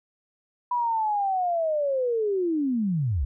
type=linear sweep; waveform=sine; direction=down; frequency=987.8 to 57.3 Hz; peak=-22 dBFS; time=0.71-3.25 s; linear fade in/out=5 ms; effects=none